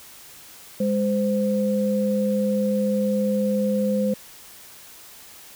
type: tone pair together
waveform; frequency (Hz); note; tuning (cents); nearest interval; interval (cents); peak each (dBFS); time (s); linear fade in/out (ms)
sine; 204.8 / 516; G#3 / C5; -24 / -24; octave + major third; 1600; -21 / -23; 0.8-4.14; 5
effects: white hiss -45 dBFS RMS until 5.55 s